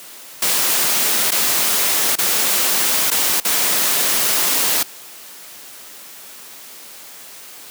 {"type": "noise with dropouts", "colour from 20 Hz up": "white", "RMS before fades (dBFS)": -17, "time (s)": [0.42, 4.83], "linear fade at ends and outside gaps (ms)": 5, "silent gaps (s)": [[1.308, 1.317], [2.156, 2.185], [3.104, 3.113], [3.402, 3.448]], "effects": ["white hiss -38 dBFS RMS until 7.7 s", "high-pass 200 Hz 12 dB/octave"]}